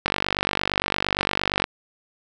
click train, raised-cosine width 0.3 ms, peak -4 dBFS, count 78, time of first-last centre 0.06-1.641 s, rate 48.7 Hz, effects none

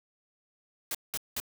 white noise bursts, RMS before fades -33 dBFS, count 3, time 0.91-1.401 s, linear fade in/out 2 ms, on 37 ms, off 190 ms, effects none

